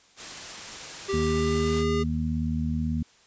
white noise, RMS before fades -38 dBFS, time 0.16-1.85 s, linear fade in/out 50 ms
square tone with pitch glide, 392 to 405.1 Hz, G4 to G#4, 0 to -43 cents, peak -26 dBFS, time 1.08-2.04 s, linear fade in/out 20 ms, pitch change +57 cents, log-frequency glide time 1.19-1.82 s
harmonic tone, 78.3 Hz, D#2, 11 cents sharp, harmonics 1 / 2 / 3, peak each -29 / -30 / -28 dBFS, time 1.13-3.03 s, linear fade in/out 5 ms
effects white hiss -58 dBFS RMS until 3.26 s + resampled to 16000 Hz

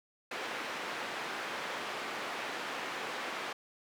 white band-pass noise, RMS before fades -39 dBFS, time 0.31-3.53 s, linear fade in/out 5 ms, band 280 to 2100 Hz, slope 12 dB/octave, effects none

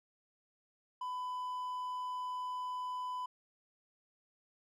triangle tone, 1001 Hz, B5, 23 cents sharp, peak -35 dBFS, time 1.01-3.26 s, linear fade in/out 5 ms, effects none

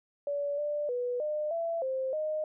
sine tone with pitch steps, 573 / 590 / 490.8 / 604 / 669 / 525 / 617 Hz, D5 / D5 / B4 / D5 / E5 / C5 / D#5, -43 / +8 / -11 / +48 / +25 / +6 / -15 cents, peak -29 dBFS, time 0.27-2.44 s, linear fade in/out 2 ms, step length 310 ms, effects none

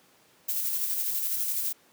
violet noise with tremolo, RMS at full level -28 dBFS, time 0.48-1.73 s, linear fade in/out 10 ms, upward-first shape square, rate 12 Hz, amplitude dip 30%, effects pink hiss -60 dBFS RMS until 1.92 s + high-pass 200 Hz 12 dB/octave

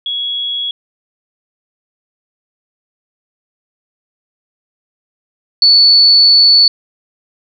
sine tone pair in turn, 3342 / 4453 Hz, G#7 / C#8, +10 / +7 cents, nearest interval perfect fourth, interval 497 cents, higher second, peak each -16 / -4 dBFS, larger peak second, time 0.06-0.71 / 5.62-6.68 s, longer second, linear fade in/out 2 ms, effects none

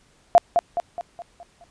sine tone with echo, 692 Hz, F5, 16 cents flat, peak -8 dBFS, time 0.35-0.38 s, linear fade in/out 0 ms, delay 210 ms, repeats 6, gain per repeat -6 dB, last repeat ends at 1.64 s, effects pink hiss -59 dBFS RMS until 1.7 s + resampled to 22050 Hz

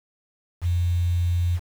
sine tone with quantisation, 87.31 Hz, F2, in tune, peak -19 dBFS, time 0.61-1.6 s, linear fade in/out 50 ms, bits 7, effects none

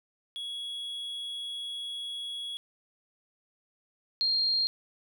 triangle / sine tone pair in turn, 3345 / 4214 Hz, G#7 / C8, +12 / +12 cents, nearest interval major third, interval 400 cents, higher second, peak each -33 / -24 dBFS, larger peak second, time 0.36-2.57 / 4.21-4.67 s, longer first, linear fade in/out 0 ms, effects none

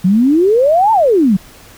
sine exponential two-way sweep, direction up then down, 174.61 to 920 to 176.4 Hz, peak -7 dBFS, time 0.04-1.37 s, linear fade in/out 10 ms, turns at 0.92 s, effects pink hiss -40 dBFS RMS until 1.77 s

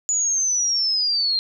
sine linear sweep, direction down, 6950 to 4147 Hz, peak -18 dBFS, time 0.09-1.39 s, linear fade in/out 0 ms, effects none

